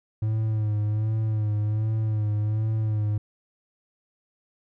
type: tone with vibrato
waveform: triangle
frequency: 107.6 Hz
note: A2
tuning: 38 cents flat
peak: -20 dBFS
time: 0.22-3.18 s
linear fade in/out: 5 ms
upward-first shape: sine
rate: 1.3 Hz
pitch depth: 42 cents each way
effects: none